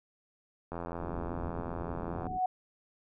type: click train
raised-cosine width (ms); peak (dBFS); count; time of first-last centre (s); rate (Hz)
1; -24; 133; 0.72-2.267; 85.3
type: low-pass noise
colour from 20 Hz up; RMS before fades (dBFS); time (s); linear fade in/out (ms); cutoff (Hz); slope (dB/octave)
pink; -41; 0.98-2.4; 50; 420; 96
type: tone with exponential growth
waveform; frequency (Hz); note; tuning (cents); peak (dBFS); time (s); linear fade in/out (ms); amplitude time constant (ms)
sine; 740; F#5; 0; -24; 2-2.46; 5; 100
effects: none